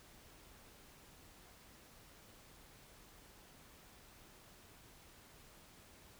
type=silence; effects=pink hiss -61 dBFS RMS until 6.19 s